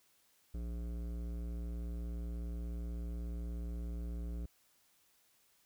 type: tone with hard clipping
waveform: sine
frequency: 58.27 Hz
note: A#1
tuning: in tune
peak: -40 dBFS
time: 0.54-4.46 s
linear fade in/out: 5 ms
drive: 14 dB
effects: white hiss -71 dBFS RMS until 5.65 s